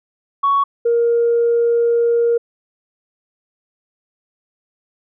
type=tone pair in turn; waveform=sine; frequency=1116 / 469.2 Hz; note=C#6 / A#4; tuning=+11 / +11 cents; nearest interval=octave + minor third; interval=1500 cents; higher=first; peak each=-11 dBFS; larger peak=neither; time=0.43-0.64 / 0.85-2.38 s; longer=second; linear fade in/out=10 ms; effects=tanh soft clip ceiling -8 dBFS